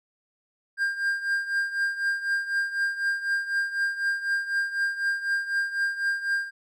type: tone with tremolo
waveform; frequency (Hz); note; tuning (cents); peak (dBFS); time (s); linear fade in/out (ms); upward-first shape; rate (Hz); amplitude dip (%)
triangle; 1600; G6; +35; -19; 0.77-6.51; 50; triangle; 4; 80
effects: none